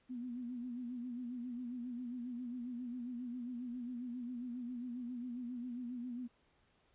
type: tone with vibrato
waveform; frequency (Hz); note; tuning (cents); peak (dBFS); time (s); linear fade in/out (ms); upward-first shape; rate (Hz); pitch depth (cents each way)
sine; 244.8; B3; -15; -40; 0.09-6.28; 20; sine; 7.4; 70
effects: pink hiss -73 dBFS RMS until 6.94 s + resampled to 8000 Hz